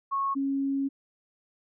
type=tone pair in turn; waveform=sine; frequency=1098 / 274.5 Hz; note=C#6 / C#4; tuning=-17 / -17 cents; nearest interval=2 octaves; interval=2400 cents; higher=first; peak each=-25 dBFS; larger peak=neither; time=0.11-0.35 / 0.35-0.89 s; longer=second; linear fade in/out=20 ms; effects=none